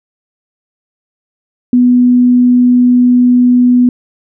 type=tone; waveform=sine; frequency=246.9 Hz; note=B3; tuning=in tune; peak=-4 dBFS; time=1.73-3.89 s; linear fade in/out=2 ms; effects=none